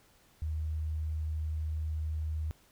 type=tone; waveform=sine; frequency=77.9 Hz; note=D#2; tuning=3 cents sharp; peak=-31 dBFS; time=0.42-2.51 s; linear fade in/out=0 ms; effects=pink hiss -64 dBFS RMS until 2.71 s